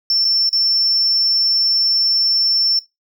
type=tone with dropouts; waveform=triangle; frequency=5390 Hz; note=E8; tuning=38 cents sharp; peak=-11 dBFS; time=0.1-2.79 s; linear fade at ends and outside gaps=1 ms; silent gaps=0.246-0.25 / 0.492-0.529 s; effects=noise-tail reverb RT60 0.2 s tail -21 dB re dry + tanh soft clip ceiling -9 dBFS